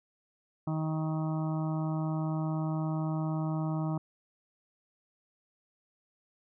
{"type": "harmonic tone", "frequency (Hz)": 157.4, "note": "D#3", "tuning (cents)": 20, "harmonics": [1, 2, 4, 5, 6, 7, 8], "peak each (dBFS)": [-30, -36, -42, -44, -46, -47, -48], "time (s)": [0.67, 3.98], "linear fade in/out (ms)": 5, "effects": []}